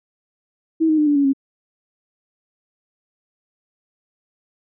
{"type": "tone with pitch steps", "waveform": "sine", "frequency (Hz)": [322.2, 311.6, 301.3, 291.4, 281.8, 272.5], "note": ["E4", "D#4", "D4", "D4", "C#4", "C#4"], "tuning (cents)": [-39, 3, 44, -13, 29, -29], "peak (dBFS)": -13, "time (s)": [0.8, 1.334], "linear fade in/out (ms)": 20, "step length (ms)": 89, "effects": []}